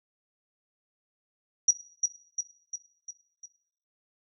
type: tone with echo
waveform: sine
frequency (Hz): 5780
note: F#8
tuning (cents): -41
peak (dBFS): -15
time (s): 1.68-1.71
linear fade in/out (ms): 5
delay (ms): 350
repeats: 5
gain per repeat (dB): -5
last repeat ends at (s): 3.46
effects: noise-tail reverb RT60 0.6 s tail -17 dB re dry